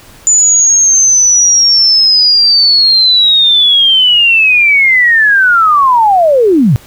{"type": "linear sweep", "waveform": "sine", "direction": "down", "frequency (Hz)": [7040, 104.8], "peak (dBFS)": -4, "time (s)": [0.27, 6.76], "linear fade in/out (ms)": 0, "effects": ["pink hiss -38 dBFS RMS until 6.86 s"]}